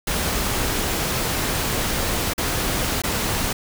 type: noise with dropouts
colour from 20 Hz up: pink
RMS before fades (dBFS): -23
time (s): 0.07-3.53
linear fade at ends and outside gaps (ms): 5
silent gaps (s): 2.336-2.379 / 3.02-3.036
effects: none